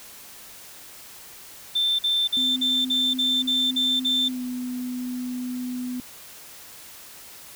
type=tone bursts; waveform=sine; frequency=3558 Hz; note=A7; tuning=19 cents sharp; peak=-18 dBFS; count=9; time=1.75-4.286 s; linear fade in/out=10 ms; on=240 ms; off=47 ms
type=tone with pitch glide; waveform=sine; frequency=256.1 to 249.7 Hz; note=C4 to B3; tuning=-37 to +19 cents; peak=-27 dBFS; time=2.37-6 s; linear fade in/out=0 ms; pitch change=-44 cents; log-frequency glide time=4.28-4.41 s
effects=tanh soft clip ceiling -16 dBFS + white hiss -44 dBFS RMS until 7.55 s